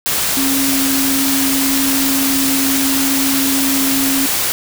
sine tone in noise, 271.5 Hz, C#4, 36 cents flat, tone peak -16 dBFS, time 0.37-4.26 s, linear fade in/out 0 ms, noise white, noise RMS -17 dBFS, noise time 0.06-4.52 s, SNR -2 dB, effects none

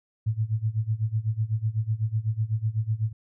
sine tone with tremolo, 110 Hz, A2, in tune, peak -20 dBFS, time 0.26-3.13 s, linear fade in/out 10 ms, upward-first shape sine, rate 8 Hz, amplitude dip 90%, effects none

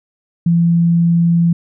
sine tone, 169.5 Hz, E3, 49 cents sharp, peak -9 dBFS, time 0.46-1.53 s, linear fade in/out 5 ms, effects none

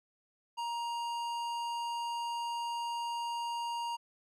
sine tone with tanh clipping, 940 Hz, A#5, 14 cents sharp, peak -36 dBFS, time 0.57-3.97 s, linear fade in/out 20 ms, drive 16 dB, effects none

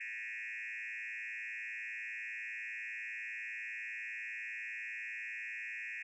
sine tone with frequency modulation, 2165 Hz, C#7, 41 cents flat, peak -39 dBFS, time 0-6.03 s, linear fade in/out 10 ms, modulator 110 Hz, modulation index 3.9, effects tanh soft clip ceiling -36 dBFS

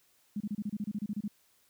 sine tone bursts, 207.7 Hz, G#3, in tune, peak -31 dBFS, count 13, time 0.36-1.28 s, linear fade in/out 5 ms, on 44 ms, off 29 ms, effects white hiss -68 dBFS RMS until 1.69 s

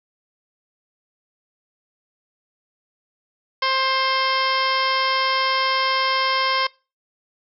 harmonic tone, 528 Hz, C5, 16 cents sharp, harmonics 1 / 2 / 3 / 4 / 5 / 6 / 7 / 8 / 9 / 10, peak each -29 / -21 / -29 / -26 / -34 / -27 / -35 / -32 / -31 / -30 dBFS, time 3.62-6.67 s, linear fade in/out 5 ms, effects noise-tail reverb RT60 0.3 s tail -23 dB re dry

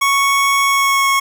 25% pulse tone with pitch glide, 1108.7 to 1096.6 Hz, C#6 to C#6, 0 to -19 cents, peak -8 dBFS, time 0.01-1.2 s, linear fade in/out 10 ms, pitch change -19 cents, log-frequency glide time 0.63-1.09 s, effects none

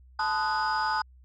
sine tone cluster, 869 / 1018 / 1248 / 1481 / 4932 Hz, A5 / C6 / D#6 / F#6 / D#8, -22 / -48 / +5 / +1 / -16 cents, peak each -27 / -33 / -30 / -30 / -36 dBFS, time 0.19-1.02 s, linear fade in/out 5 ms, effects tanh soft clip ceiling -19 dBFS + added 63 Hz sine -51 dBFS peak until 1.24 s

